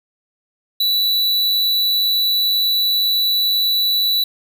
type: tone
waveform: square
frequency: 3951 Hz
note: B7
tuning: in tune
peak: -15 dBFS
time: 0.8-4.24 s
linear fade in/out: 5 ms
effects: none